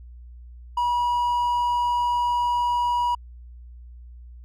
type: tone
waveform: triangle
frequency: 967 Hz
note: B5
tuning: 37 cents flat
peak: -18 dBFS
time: 0.77-3.15 s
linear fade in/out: 5 ms
effects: added 60 Hz sine -40 dBFS peak until 4.44 s